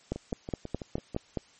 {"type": "two click trains", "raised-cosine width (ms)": 2, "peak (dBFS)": [-23, -16], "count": [7, 7], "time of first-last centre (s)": [[0.16, 1.147], [0.12, 1.373]], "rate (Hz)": [6.08, 4.79], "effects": ["white hiss -59 dBFS RMS until 1.59 s", "MP3 32 kbps"]}